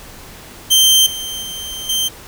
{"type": "tone with level steps", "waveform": "sawtooth", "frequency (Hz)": 3132, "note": "G7", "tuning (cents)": -2, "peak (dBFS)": [-5, -20, -22, -12], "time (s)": [0.7, 2.09], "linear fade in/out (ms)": 20, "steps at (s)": [1.06, 1.42, 1.89], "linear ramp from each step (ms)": 5, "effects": ["pink hiss -37 dBFS RMS until 2.27 s"]}